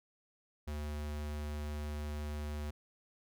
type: tone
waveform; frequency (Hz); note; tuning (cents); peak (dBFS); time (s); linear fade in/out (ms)
square; 74.5; D2; +25; -38; 0.67-2.71; 10
effects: none